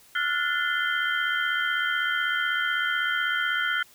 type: tone cluster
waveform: sine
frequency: 1376 / 1452 / 1763 / 2055 / 3142 Hz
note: F6 / F#6 / A6 / C7 / G7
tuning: -26 / -33 / +3 / -32 / +3 cents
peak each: -30 / -26 / -33 / -32 / -32 dBFS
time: 0.15-3.83 s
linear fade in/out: 5 ms
effects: white hiss -55 dBFS RMS until 3.94 s